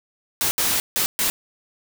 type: noise bursts at uneven times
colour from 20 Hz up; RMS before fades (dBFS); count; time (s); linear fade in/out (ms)
white; -21; 4; 0.41-0.51 / 0.58-0.8 / 0.96-1.06 / 1.19-1.3; 0
effects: none